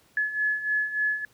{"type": "beating tone pair", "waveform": "sine", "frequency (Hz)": [1706, 1709.4], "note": ["G#6", "G#6"], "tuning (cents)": [46, 49], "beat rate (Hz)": 3.4, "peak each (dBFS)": [-30, -25], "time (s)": [0.17, 1.25], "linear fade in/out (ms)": 2, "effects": ["pink hiss -61 dBFS RMS until 1.33 s", "high-pass 80 Hz 12 dB/octave"]}